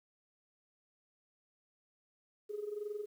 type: tone with amplitude modulation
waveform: sine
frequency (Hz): 417.3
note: G#4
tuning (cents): +8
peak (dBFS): -34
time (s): 2.49-3.06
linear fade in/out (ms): 20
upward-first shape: sine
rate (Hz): 21.9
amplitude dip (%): 75
effects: tanh soft clip ceiling -30 dBFS + 11-bit